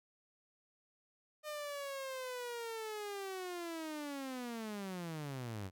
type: linear sweep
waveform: sawtooth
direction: down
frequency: 610 to 89.8 Hz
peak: -37 dBFS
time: 1.43-5.71 s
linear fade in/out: 50 ms
effects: none